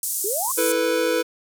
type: band-pass noise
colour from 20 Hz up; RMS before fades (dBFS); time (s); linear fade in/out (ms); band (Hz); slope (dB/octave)
pink; -26; 0.03-0.72; 2; 7500 to 14000; 24
type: exponential sweep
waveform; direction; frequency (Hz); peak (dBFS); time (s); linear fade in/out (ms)
sine; up; 370 to 1123; -25; 0.24-0.52; 5
type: chord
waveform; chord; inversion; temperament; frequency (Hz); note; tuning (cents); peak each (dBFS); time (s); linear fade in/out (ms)
square; E suspended fourth; none; equal; 329.6 / 440 / 493.9; E4 / A4 / B4; 0 / 0 / 0; -26 / -26 / -22; 0.57-1.23; 20
effects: none